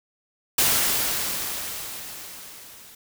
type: noise with level ramp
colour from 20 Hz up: white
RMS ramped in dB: -19 to -47 dBFS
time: 0.58-2.95 s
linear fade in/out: 5 ms
effects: none